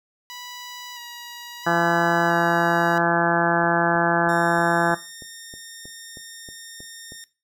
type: tone with vibrato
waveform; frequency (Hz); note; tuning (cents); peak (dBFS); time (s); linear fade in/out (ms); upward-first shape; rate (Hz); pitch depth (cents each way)
10% pulse; 971; B5; -30; -27; 0.3-2.98; 0; square; 0.75; 21
type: harmonic tone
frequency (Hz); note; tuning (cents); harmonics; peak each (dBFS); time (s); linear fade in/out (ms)
170; F3; -46; 1 / 2 / 3 / 4 / 5 / 6 / 7 / 8 / 9 / 10; -27 / -26 / -31 / -25 / -25 / -30 / -27 / -29 / -26 / -25; 1.66-4.95; 10
type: click train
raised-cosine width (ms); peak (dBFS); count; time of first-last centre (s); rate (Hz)
2; -29; 12; 3.64-7.121; 3.16
type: tone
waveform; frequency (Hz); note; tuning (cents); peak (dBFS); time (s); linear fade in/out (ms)
10% pulse; 1832; A#6; -31; -30; 4.29-7.24; 0
effects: noise-tail reverb RT60 0.3 s tail -17 dB re dry